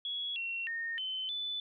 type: tone with pitch steps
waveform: sine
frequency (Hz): 3354 / 2728 / 1839 / 3058 / 3493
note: G#7 / F7 / A#6 / G7 / A7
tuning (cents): +16 / -41 / -24 / -44 / -13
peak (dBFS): -34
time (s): 0.05-1.6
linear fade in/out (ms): 2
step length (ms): 310
effects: none